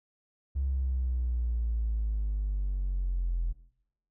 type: exponential sweep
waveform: triangle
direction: down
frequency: 68.6 to 41.71 Hz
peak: -23 dBFS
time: 0.55-3.53 s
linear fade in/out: 20 ms
effects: noise-tail reverb RT60 0.8 s tail -22 dB re dry + tanh soft clip ceiling -24 dBFS